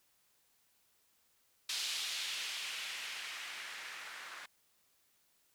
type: noise with low-pass filter sweep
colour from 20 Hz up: violet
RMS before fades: -42 dBFS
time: 1.69-4.46 s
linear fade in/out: 5 ms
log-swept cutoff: 3900 to 1500 Hz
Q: 1.5
effects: white hiss -73 dBFS RMS until 5.54 s